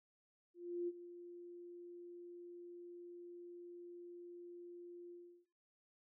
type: tone with ADSR envelope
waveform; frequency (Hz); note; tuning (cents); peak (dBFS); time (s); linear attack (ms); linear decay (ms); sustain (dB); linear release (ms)
sine; 349.2; F4; 0; -36; 0.54-5.46; 340; 37; -14; 350
effects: noise-tail reverb RT60 0.9 s tail -18 dB re dry